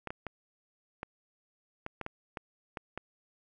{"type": "clicks", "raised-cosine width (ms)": 0.5, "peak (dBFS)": -22, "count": 10, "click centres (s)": [0.073, 0.105, 0.267, 1.031, 1.864, 2.013, 2.064, 2.372, 2.772, 2.976], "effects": []}